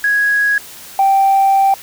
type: tone pair in turn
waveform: sine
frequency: 1661.2 / 781.5 Hz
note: G#6 / G5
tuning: 0 / -6 cents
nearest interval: octave + minor second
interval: 1306 cents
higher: first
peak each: -10 / -7 dBFS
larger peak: second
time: 0.04-0.58 / 0.99-1.74 s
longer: second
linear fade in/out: 2 ms
effects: tanh soft clip ceiling -5 dBFS + white hiss -35 dBFS RMS until 1.82 s